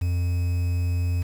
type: tone with quantisation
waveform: triangle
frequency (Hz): 88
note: F2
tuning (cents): +14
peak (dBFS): -19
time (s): 0.01-1.23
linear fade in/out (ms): 10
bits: 7
effects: none